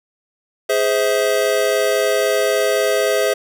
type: chord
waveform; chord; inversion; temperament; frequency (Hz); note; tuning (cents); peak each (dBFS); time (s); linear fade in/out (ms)
square; Ab augmented; none; just; 415.3 / 519.1 / 648.9; Ab4 / C5 / E5; 0 / -14 / -27; -20; 0.69-3.34; 10
effects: none